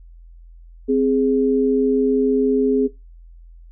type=tone pair together; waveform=sine; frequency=261.6 / 415.3 Hz; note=C4 / G#4; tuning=0 / 0 cents; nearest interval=minor sixth; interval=800 cents; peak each=-17 dBFS; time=0.88-2.88 s; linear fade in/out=20 ms; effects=noise-tail reverb RT60 0.2 s tail -17 dB re dry + added 42 Hz sine -40 dBFS peak until 3.71 s